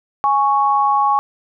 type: tone pair together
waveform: sine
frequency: 830.1 / 1108 Hz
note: G#5 / C#6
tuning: -1 / -1 cents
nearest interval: perfect fourth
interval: 500 cents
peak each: -15 dBFS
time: 0.24-1.19 s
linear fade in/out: 0 ms
effects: none